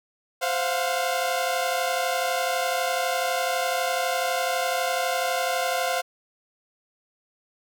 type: tone cluster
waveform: sawtooth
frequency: 521 / 688 / 720 Hz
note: C5 / F5 / F#5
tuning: -7 / -26 / -47 cents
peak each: -24 dBFS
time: 0.41-6.02 s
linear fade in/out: 20 ms
effects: none